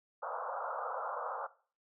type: band-pass noise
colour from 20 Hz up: white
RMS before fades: -39 dBFS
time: 0.22-1.47 s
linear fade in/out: 10 ms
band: 480 to 1400 Hz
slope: 96 dB/octave
effects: noise-tail reverb RT60 0.4 s tail -17 dB re dry